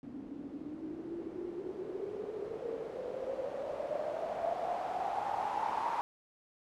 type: noise with low-pass filter sweep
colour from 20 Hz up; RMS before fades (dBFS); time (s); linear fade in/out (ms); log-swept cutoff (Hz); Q
blue; -38; 0.03-6.01; 0; 260 to 940; 8.8
effects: none